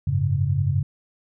sine chord, F# suspended second, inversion none, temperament equal, 92.5 / 103.83 / 138.59 Hz, F#2 / G#2 / C#3, 0 / 0 / 0 cents, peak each -24 / -24 / -22 dBFS, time 0.07-0.83 s, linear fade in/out 5 ms, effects none

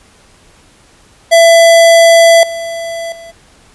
square tone with level steps, 668 Hz, E5, 23 cents sharp, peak -3 / -19 / -30 dBFS, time 1.31-3.32 s, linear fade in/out 20 ms, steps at 2.43 / 3.12 s, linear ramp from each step 2 ms, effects pink hiss -45 dBFS RMS until 3.74 s + resampled to 24000 Hz

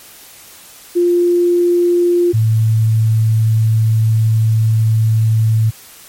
sine tone pair in turn, 349.8 / 111.07 Hz, F4 / A2, +3 / +17 cents, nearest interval octave + minor sixth, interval 1986 cents, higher first, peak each -9 dBFS, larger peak neither, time 0.95-2.33 / 2.33-5.71 s, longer second, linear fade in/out 20 ms, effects white hiss -39 dBFS RMS until 6.08 s + MP3 64 kbps

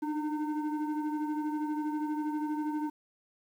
sine tone with frequency modulation, 300.3 Hz, D4, 39 cents sharp, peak -29 dBFS, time 0.02-2.9 s, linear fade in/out 10 ms, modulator 613 Hz, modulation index 0.81, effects tanh soft clip ceiling -26 dBFS + 10-bit

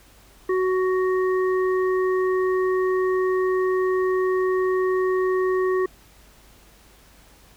harmonic tone, 372 Hz, F#4, 9 cents sharp, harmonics 1 / 3 / 5, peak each -19 / -29 / -33 dBFS, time 0.49-5.86 s, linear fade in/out 5 ms, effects added 50 Hz sine -54 dBFS peak until 7.56 s + pink hiss -53 dBFS RMS until 7.56 s

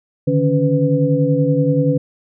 sine tone cluster, 144.3 / 154.8 / 279.9 / 500 Hz, D3 / D#3 / C#4 / B4, -30 / -9 / +17 / +21 cents, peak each -18 dBFS, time 0.27-1.98 s, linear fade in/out 10 ms, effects none

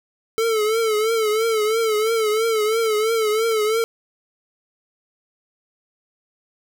square tone with vibrato, 440 Hz, A4, in tune, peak -18 dBFS, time 0.38-3.84 s, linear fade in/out 0 ms, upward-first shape triangle, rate 3 Hz, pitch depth 89 cents each way, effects none

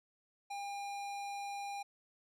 square tone with low-pass filter, 804 Hz, G5, 44 cents sharp, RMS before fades -42 dBFS, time 0.5-1.83 s, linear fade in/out 10 ms, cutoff 9900 Hz, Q 0.62, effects none

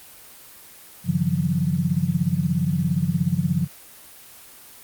sine tone cluster, 97 / 141.2 / 157.3 / 174.3 / 191.3 Hz, G2 / C#3 / D#3 / F3 / G3, -18 / +32 / +19 / -3 / -42 cents, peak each -30 / -25 / -27 / -22 / -30 dBFS, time 1.04-3.68 s, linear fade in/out 50 ms, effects white hiss -45 dBFS RMS until 4.83 s + Opus 24 kbps

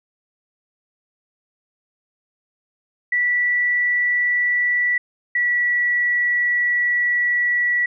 sine tone pair in turn, 1958 / 1944.5 Hz, B6 / B6, -15 / -27 cents, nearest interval unison, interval 12 cents, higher first, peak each -16 dBFS, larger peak neither, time 3.12-4.98 / 5.35-7.86 s, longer second, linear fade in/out 5 ms, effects none

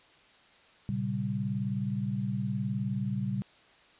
sine chord, G diminished, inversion first, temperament equal with one note detuned, 116.54 / 135.74 / 196 Hz, Bb2 / Db3 / G3, 0 / -36 / 0 cents, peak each -34 / -34 / -32 dBFS, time 0.89-3.42 s, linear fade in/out 0 ms, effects white hiss -59 dBFS RMS until 3.99 s + resampled to 8000 Hz

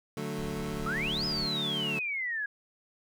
25% pulse chord, D major, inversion none, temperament equal, 146.83 / 185 / 220 Hz, D3 / F#3 / A3, 0 / 0 / 0 cents, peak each -34 / -35 / -34 dBFS, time 0.17-1.99 s, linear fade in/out 2 ms
brown noise, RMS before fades -43 dBFS, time 0.38-1.46 s, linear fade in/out 5 ms
sine exponential two-way sweep, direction up then down, 1244.5 to 5150 to 1632 Hz, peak -30 dBFS, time 0.86-2.46 s, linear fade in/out 5 ms, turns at 1.25 s
effects none

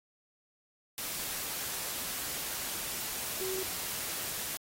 sine tone in noise, 377.6 Hz, F#4, 35 cents sharp, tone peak -35 dBFS, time 3.41-3.63 s, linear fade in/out 0 ms, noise white, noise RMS -37 dBFS, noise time 0.98-4.57 s, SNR -1 dB, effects AAC 48 kbps

